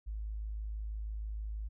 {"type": "tone", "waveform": "sine", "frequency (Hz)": 53.1, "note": "G#1", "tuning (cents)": 39, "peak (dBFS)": -36, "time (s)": [0.06, 1.69], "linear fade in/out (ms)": 20, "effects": []}